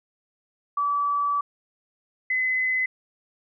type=tone pair in turn; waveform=sine; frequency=1151 / 2029 Hz; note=D6 / B6; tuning=-35 / +46 cents; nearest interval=minor seventh; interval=981 cents; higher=second; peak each=-21 dBFS; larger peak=neither; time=0.77-1.41 / 2.3-2.86 s; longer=first; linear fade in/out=5 ms; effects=none